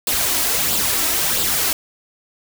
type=noise with flanger; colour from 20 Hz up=white; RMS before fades=-19 dBFS; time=0.07-1.73 s; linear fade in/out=2 ms; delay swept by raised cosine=0.24 to 3.14 ms; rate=1.5 Hz; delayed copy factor=+0.5; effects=none